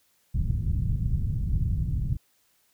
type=low-pass noise; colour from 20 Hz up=white; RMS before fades=-26 dBFS; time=0.34-2.17 s; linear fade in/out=10 ms; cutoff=130 Hz; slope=24 dB/octave; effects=white hiss -67 dBFS RMS until 2.73 s